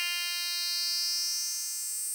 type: tone with high-pass filter sweep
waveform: 10% pulse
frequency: 349.2 Hz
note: F4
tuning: in tune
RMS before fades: -32 dBFS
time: 0-2.14 s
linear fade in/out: 0 ms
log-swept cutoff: 2900 to 8600 Hz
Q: 4.2
effects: none